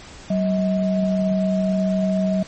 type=tone pair together; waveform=sine; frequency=190 / 637.1 Hz; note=F#3 / D#5; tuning=+46 / +41 cents; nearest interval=octave + major sixth; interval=2095 cents; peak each=-18 / -23 dBFS; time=0.3-2.43 s; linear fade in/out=5 ms; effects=pink hiss -41 dBFS RMS until 2.47 s + MP3 32 kbps